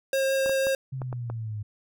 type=tone with vibrato; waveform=square; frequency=537 Hz; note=C5; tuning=45 cents sharp; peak=-23 dBFS; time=0.13-0.75 s; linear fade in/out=2 ms; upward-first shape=triangle; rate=6 Hz; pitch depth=9 cents each way
type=clicks; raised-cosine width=1 ms; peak=-22 dBFS; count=6; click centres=0.461 / 0.495 / 0.669 / 1.018 / 1.128 / 1.3 s
type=exponential sweep; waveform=sine; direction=down; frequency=134 to 103.4 Hz; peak=-30 dBFS; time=0.92-1.63 s; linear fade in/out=10 ms
effects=none